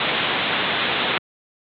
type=low-pass noise; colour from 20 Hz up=white; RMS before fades=-22 dBFS; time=0-1.18 s; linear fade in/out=2 ms; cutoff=3800 Hz; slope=96 dB/octave; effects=high-pass 150 Hz 12 dB/octave